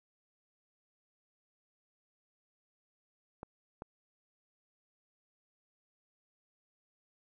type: clicks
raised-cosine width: 1 ms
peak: -28 dBFS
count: 2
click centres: 3.431 / 3.821 s
effects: none